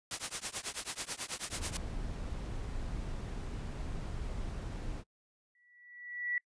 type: noise with tremolo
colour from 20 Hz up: white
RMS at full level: -34 dBFS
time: 0.11-1.77 s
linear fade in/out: 2 ms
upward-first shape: triangle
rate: 9.2 Hz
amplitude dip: 100%
type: noise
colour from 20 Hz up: brown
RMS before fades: -39 dBFS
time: 1.49-5.04 s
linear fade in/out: 50 ms
type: tone with exponential growth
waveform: sine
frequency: 1949 Hz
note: B6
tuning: 23 cents flat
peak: -29 dBFS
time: 5.55-6.38 s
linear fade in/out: 2 ms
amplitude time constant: 180 ms
effects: noise-tail reverb RT60 0.1 s tail -25 dB re dry + resampled to 22050 Hz